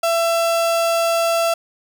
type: tone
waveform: 35% pulse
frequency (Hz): 670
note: E5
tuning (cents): +28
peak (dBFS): -14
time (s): 0.03-1.54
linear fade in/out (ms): 5
effects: 9-bit